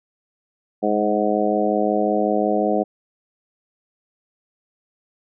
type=harmonic tone with a mistuned harmonic; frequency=105.5 Hz; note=G#2; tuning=28 cents sharp; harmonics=2 / 3 / 4 / 5 / 6 / 7; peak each=-24 / -24 / -24 / -24 / -24 / -24 dBFS; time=0.82-2.84 s; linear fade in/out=20 ms; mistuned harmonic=2; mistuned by=-16 cents; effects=none